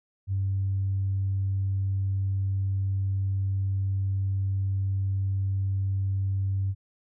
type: tone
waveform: sine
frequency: 97 Hz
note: G2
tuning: 18 cents flat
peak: -23 dBFS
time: 0.27-6.75 s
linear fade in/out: 50 ms
effects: tanh soft clip ceiling -19 dBFS